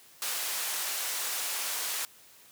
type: band-pass noise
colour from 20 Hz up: white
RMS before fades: -33 dBFS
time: 0.22-2.05 s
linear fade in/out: 0 ms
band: 600 to 15000 Hz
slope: 12 dB/octave
effects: white hiss -56 dBFS RMS until 2.51 s + high-pass 80 Hz 12 dB/octave